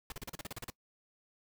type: noise bursts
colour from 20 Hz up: pink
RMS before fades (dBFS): -42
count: 11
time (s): 0.1-0.701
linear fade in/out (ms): 2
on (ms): 21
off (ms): 37
effects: noise-tail reverb RT60 0.1 s tail -22 dB re dry